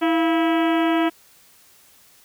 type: harmonic tone with a mistuned harmonic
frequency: 325.9 Hz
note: E4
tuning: 20 cents flat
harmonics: 1 / 2 / 3 / 4 / 5 / 6 / 7 / 8 / 9 / 10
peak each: -18 / -24 / -28 / -30 / -32 / -34 / -35 / -36 / -37 / -38 dBFS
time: 0.01-1.1 s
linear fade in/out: 20 ms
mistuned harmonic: 2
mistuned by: +86 cents
effects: white hiss -53 dBFS RMS until 2.24 s